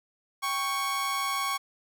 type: tone pair together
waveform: sawtooth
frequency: 788.8 / 1108.7 Hz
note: G5 / C#6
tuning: +11 / 0 cents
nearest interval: tritone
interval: 589 cents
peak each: -33 / -24 dBFS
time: 0.42-1.58 s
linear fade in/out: 20 ms
effects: none